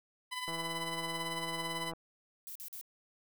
15% pulse tone with tremolo, 1003 Hz, B5, 26 cents sharp, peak -28 dBFS, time 0.31-1.92 s, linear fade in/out 20 ms, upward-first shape triangle, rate 18 Hz, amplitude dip 60%
click train, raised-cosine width 1 ms, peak -30 dBFS, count 241, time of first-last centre 0.48-1.935 s, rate 165 Hz
violet noise bursts, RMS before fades -45 dBFS, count 3, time 2.47-2.812 s, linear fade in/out 0 ms, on 84 ms, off 45 ms
effects none

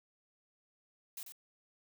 blue noise with echo, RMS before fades -44 dBFS, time 1.17-1.23 s, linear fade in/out 2 ms, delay 92 ms, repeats 1, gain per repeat -6 dB, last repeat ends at 1.322 s, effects none

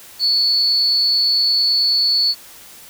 sine tone with amplitude modulation, 4435 Hz, C#8, in tune, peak -10 dBFS, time 0.19-2.35 s, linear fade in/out 50 ms, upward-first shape sine, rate 229 Hz, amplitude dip 65%, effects white hiss -41 dBFS RMS until 2.89 s

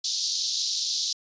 pink band-pass noise, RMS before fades -28 dBFS, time 0.04-1.13 s, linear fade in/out 5 ms, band 3800 to 6200 Hz, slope 48 dB/octave, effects resampled to 16000 Hz

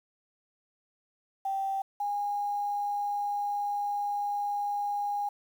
sine tone pair in turn, 780 / 817.8 Hz, G5 / G#5, -9 / -27 cents, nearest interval minor second, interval 82 cents, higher second, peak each -28 dBFS, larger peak neither, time 1.45-1.82 / 2-5.29 s, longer second, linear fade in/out 5 ms, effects 9-bit

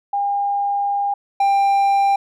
sine / triangle tone pair in turn, 806 / 793.5 Hz, G5 / G5, +48 / +21 cents, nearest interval unison, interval 27 cents, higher first, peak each -17 / -11 dBFS, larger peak second, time 0.13-1.14 / 1.4-2.16 s, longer first, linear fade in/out 5 ms, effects none

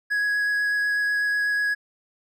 triangle tone with vibrato, 1668 Hz, G#6, 7 cents sharp, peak -19 dBFS, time 0.1-1.75 s, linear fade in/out 20 ms, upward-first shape sine, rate 8.1 Hz, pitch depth 8 cents each way, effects none

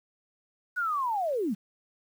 sine linear sweep, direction down, 1496 to 174.61 Hz, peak -26 dBFS, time 0.76-1.55 s, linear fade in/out 20 ms, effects 9-bit

